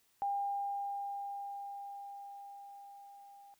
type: tone with level ramp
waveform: sine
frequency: 802 Hz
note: G5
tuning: 39 cents sharp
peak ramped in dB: -31 to -54 dBFS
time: 0.22-3.54 s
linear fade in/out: 0 ms
effects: white hiss -72 dBFS RMS until 3.59 s